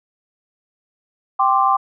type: chord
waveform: sine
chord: G suspended fourth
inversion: none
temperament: equal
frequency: 784 / 1046.5 / 1174.7 Hz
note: G5 / C6 / D6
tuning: 0 / 0 / 0 cents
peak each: -17 dBFS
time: 1.39-1.77 s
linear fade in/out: 10 ms
effects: none